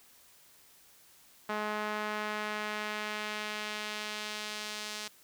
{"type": "tone with band-pass filter sweep", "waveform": "sawtooth", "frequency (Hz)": 211.7, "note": "G#3", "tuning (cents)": 33, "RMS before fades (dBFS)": -37, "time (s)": [1.49, 5.08], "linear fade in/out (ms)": 5, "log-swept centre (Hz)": [1200, 4900], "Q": 0.92, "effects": ["white hiss -60 dBFS RMS until 5.23 s"]}